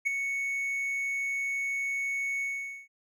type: tone with ADSR envelope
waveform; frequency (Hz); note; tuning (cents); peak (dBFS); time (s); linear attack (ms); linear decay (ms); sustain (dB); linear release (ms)
triangle; 2217; C#7; 0; -20; 0.05-2.88; 22; 7; -7; 460
effects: none